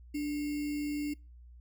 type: tone with sample-and-hold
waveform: sine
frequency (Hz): 293.7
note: D4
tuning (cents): 0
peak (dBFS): -31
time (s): 0.14-1.14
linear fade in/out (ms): 10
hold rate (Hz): 2450
effects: noise-tail reverb RT60 0.3 s tail -26 dB re dry + added 60 Hz sine -50 dBFS peak until 1.6 s